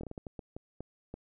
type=slowing click train; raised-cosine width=2 ms; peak=-27 dBFS; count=10; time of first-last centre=0.01-1.14 s; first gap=24 ms; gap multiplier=1.39; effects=none